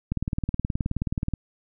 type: click train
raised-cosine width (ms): 5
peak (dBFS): -13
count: 24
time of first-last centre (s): 0.12-1.337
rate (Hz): 18.9
effects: none